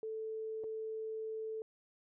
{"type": "tone with dropouts", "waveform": "sine", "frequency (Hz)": 440, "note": "A4", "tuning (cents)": 0, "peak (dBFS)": -38, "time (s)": [0.03, 1.62], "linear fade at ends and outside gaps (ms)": 1, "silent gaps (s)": [0.637, 0.641], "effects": []}